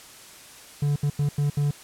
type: tone bursts at uneven times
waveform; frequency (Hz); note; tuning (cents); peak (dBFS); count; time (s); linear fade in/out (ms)
triangle; 144.8; D3; -24; -18; 5; 0.82-0.96 / 1.03-1.1 / 1.19-1.29 / 1.38-1.5 / 1.57-1.71; 5
effects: white hiss -46 dBFS RMS until 1.83 s + low-pass 11000 Hz 12 dB/octave